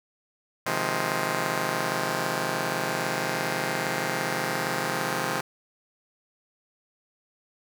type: chord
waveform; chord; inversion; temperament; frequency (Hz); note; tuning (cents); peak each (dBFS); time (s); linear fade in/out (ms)
5% pulse; F minor seventh; second; just; 130.96 / 157.15 / 174.61 / 209.5; C3 / Eb3 / F3 / Ab3; +2 / +18 / 0 / +15; -21; 0.66-5.41; 5
effects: none